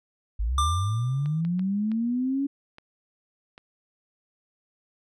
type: linear sweep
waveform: sine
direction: up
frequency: 48.7 to 282.5 Hz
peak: -23 dBFS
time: 0.39-2.47 s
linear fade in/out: 10 ms
type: tone with exponential decay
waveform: square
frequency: 1189 Hz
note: D6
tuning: 21 cents sharp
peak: -21 dBFS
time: 0.58-1.41 s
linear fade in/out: 2 ms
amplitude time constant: 180 ms
type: clicks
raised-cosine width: 0.3 ms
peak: -29 dBFS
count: 6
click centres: 1.259 / 1.45 / 1.594 / 1.917 / 2.784 / 3.579 s
effects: resampled to 24000 Hz